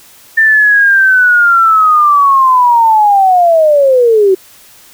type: linear sweep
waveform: sine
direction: down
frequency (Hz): 1796 to 368.8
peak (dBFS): -4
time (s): 0.37-4.35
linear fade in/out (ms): 10
effects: white hiss -40 dBFS RMS until 4.93 s